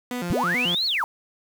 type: tone with vibrato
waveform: sawtooth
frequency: 207.7 Hz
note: G#3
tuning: in tune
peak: -23 dBFS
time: 0.11-0.75 s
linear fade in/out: 2 ms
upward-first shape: square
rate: 4.6 Hz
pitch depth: 300 cents each way
type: linear two-way sweep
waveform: sine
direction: up then down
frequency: 38.89 to 4435 to 824 Hz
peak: -21 dBFS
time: 0.3-1.04 s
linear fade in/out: 0 ms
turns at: 0.86 s
effects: 7-bit